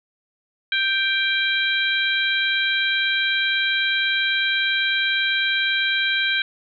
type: harmonic tone with a mistuned harmonic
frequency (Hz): 784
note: G5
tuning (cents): 0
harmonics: 2 / 3 / 4 / 5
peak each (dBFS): -22 / -24 / -25 / -26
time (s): 0.72-6.42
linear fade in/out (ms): 2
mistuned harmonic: 4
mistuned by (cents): +36
effects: none